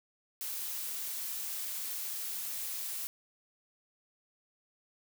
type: noise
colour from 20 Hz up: blue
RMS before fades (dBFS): -38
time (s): 0.41-3.07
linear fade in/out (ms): 0
effects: none